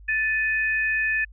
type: tone pair together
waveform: sine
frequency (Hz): 1755 / 2502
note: A6 / D#7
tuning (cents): -5 / +9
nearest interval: tritone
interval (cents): 614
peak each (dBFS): -22 / -26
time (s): 0.08-1.25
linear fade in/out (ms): 10
effects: added 50 Hz sine -43 dBFS peak until 1.32 s